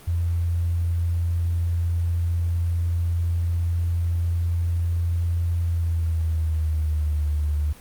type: tone with pitch glide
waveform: sine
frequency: 85.3 to 74.69 Hz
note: F2 to D2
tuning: -40 to +30 cents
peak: -20 dBFS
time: 0.07-7.73 s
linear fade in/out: 10 ms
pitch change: -230 cents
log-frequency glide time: 5.62-7.26 s
effects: pink hiss -47 dBFS RMS until 7.8 s + Opus 32 kbps